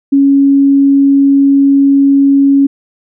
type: tone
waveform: sine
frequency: 277.2 Hz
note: C#4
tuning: in tune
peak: -4 dBFS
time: 0.12-2.67 s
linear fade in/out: 10 ms
effects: none